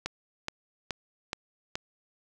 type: click train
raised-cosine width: 0.2 ms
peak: -14 dBFS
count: 5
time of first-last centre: 0.06-1.755 s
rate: 2.36 Hz
effects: none